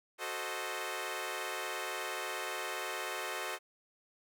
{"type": "chord", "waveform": "10% pulse", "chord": "F# diminished seventh", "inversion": "none", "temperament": "equal", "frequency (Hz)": [370, 440, 523.3, 622.3], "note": ["F#4", "A4", "C5", "Eb5"], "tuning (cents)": [0, 0, 0, 0], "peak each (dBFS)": -34, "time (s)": [0.18, 3.59], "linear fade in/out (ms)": 50, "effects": []}